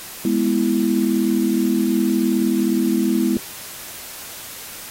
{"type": "chord", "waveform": "sine", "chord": "E major", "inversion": "first", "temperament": "equal", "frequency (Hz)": [207.7, 246.9, 329.6], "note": ["G#3", "B3", "E4"], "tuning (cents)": [0, 0, 0], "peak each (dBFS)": -20, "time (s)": [0.25, 3.37], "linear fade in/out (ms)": 2, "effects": ["white hiss -35 dBFS RMS until 4.9 s", "AAC 48 kbps"]}